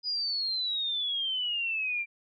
sine exponential sweep, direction down, 4978 to 2349 Hz, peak -28 dBFS, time 0.03-2.06 s, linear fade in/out 50 ms, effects none

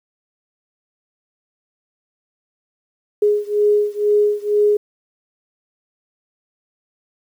sine beating tone pair, 415.3 / 417.4 Hz, G#4 / G#4, 0 / +9 cents, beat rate 2.1 Hz, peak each -16 / -17 dBFS, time 3.22-4.77 s, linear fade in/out 5 ms, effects 8-bit

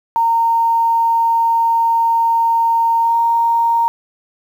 sine tone with pitch glide, 920 to 927.5 Hz, A#5 to A#5, -23 to -9 cents, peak -11 dBFS, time 0.16-3.88 s, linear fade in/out 0 ms, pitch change +14 cents, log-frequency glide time 3-3.17 s, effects 7-bit

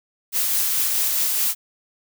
blue noise with tremolo, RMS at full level -20 dBFS, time 0.32-1.55 s, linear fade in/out 50 ms, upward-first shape triangle, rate 4.7 Hz, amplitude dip 25%, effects none

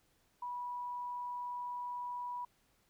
sine tone, 978 Hz, B5, 17 cents flat, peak -38 dBFS, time 0.42-2.45 s, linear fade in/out 5 ms, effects pink hiss -73 dBFS RMS until 2.89 s

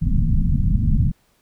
pink low-pass noise, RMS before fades -17 dBFS, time 0.01-1.12 s, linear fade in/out 20 ms, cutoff 220 Hz, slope 48 dB/octave, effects pink hiss -62 dBFS RMS until 1.41 s

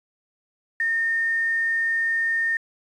sine tone with quantisation, 1825 Hz, A#6, 37 cents flat, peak -20 dBFS, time 0.8-2.57 s, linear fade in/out 2 ms, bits 8, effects resampled to 24000 Hz

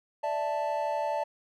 triangle chord, D suspended second, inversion none, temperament equal, 587.3 / 659.3 / 880 Hz, D5 / E5 / A5, 0 / 0 / 0 cents, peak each -30 / -32 / -29 dBFS, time 0.23-1.24 s, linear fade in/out 10 ms, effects none

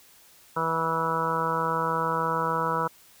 harmonic tone, 163.3 Hz, E3, 16 cents flat, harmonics 1 / 2 / 3 / 4 / 5 / 6 / 7 / 8 / 9, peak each -34 / -39 / -31 / -38 / -39 / -28 / -35 / -29 / -37 dBFS, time 0.56-2.88 s, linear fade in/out 10 ms, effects white hiss -55 dBFS RMS until 3.2 s

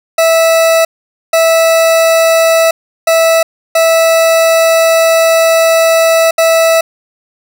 40% pulse tone bursts at uneven times, 655 Hz, E5, 11 cents flat, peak -5 dBFS, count 5, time 0.18-0.85 / 1.33-2.71 / 3.07-3.43 / 3.75-6.31 / 6.38-6.81 s, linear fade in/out 5 ms, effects none

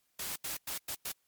white noise bursts at uneven times, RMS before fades -38 dBFS, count 5, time 0.19-0.36 / 0.44-0.57 / 0.67-0.78 / 0.88-0.95 / 1.05-1.12 s, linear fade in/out 5 ms, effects white hiss -75 dBFS RMS until 1.27 s + MP3 96 kbps

